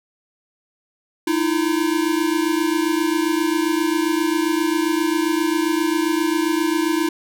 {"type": "tone pair together", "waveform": "square", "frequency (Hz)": [310, 337.5], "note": ["D#4", "E4"], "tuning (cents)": [-6, 41], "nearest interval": "minor second", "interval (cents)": 147, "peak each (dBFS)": -21, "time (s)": [1.27, 7.09], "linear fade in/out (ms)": 5, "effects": []}